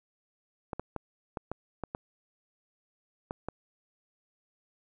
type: clicks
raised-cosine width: 1 ms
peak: -20 dBFS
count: 9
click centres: 0.732 / 0.796 / 0.963 / 1.372 / 1.516 / 1.837 / 1.949 / 3.309 / 3.486 s
effects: none